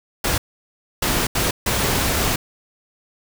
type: noise bursts at uneven times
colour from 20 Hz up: pink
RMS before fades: -20 dBFS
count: 4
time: 0.24-0.38 / 1.02-1.27 / 1.35-1.51 / 1.66-2.36 s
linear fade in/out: 5 ms
effects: none